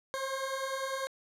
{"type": "beating tone pair", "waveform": "20% pulse", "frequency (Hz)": [528, 538], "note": ["C5", "C5"], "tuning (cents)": [16, 48], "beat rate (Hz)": 10, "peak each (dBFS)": [-33, -30], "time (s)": [0.14, 1.07], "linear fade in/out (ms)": 0, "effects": ["low-pass 11000 Hz 12 dB/octave"]}